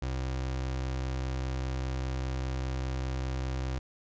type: tone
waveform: 30% pulse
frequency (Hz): 65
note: C2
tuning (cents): -11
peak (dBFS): -28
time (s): 0.02-3.79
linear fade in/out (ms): 5
effects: resampled to 16000 Hz